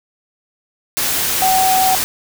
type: tone in noise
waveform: sine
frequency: 755 Hz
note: F#5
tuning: 35 cents sharp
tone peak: -12 dBFS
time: 1.42-1.95 s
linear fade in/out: 0 ms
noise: white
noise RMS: -18 dBFS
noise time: 0.97-2.04 s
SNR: +3 dB
effects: none